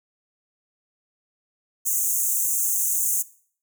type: high-pass noise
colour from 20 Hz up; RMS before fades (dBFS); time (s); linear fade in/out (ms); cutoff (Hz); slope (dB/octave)
pink; -23; 1.85-3.23; 20; 6300; 96
effects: noise-tail reverb RT60 0.5 s tail -19 dB re dry